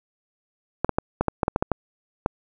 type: clicks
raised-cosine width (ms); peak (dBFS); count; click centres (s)
1; -6; 11; 0.846 / 0.893 / 0.985 / 1.21 / 1.283 / 1.432 / 1.481 / 1.561 / 1.625 / 1.717 / 2.261
effects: none